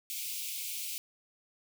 white high-pass noise, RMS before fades -38 dBFS, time 0.1-0.98 s, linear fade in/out 0 ms, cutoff 2200 Hz, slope 96 dB/octave, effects none

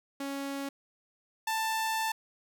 sawtooth tone pair in turn, 277.2 / 886.2 Hz, C#4 / A5, 0 / +12 cents, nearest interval octave + minor sixth, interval 2012 cents, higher second, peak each -30 / -25 dBFS, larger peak second, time 0.2-0.69 / 1.47-2.12 s, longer second, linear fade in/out 5 ms, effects none

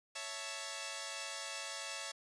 5% pulse chord, A major, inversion first, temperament equal with one note detuned, 556.3 / 659.3 / 880 Hz, C#5 / E5 / A5, +6 / 0 / 0 cents, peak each -34 dBFS, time 0.15-2.12 s, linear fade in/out 10 ms, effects resampled to 22050 Hz

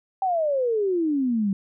sine exponential sweep, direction down, 784 to 190 Hz, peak -20 dBFS, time 0.22-1.53 s, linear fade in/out 2 ms, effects none

